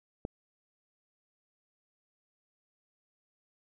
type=click; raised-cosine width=2 ms; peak=-21 dBFS; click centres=0.251 s; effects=none